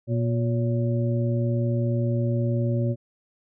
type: harmonic tone with a mistuned harmonic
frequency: 119.3 Hz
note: A#2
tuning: 41 cents sharp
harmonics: 1 / 2 / 3 / 5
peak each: -22 / -29 / -32 / -32 dBFS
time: 0.07-2.96 s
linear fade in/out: 50 ms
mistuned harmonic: 5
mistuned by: -90 cents
effects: none